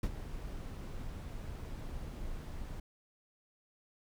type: noise with ADSR envelope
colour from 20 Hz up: brown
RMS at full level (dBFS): -31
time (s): 0.03-2.8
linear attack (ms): 4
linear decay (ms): 52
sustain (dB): -11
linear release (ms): 4
effects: none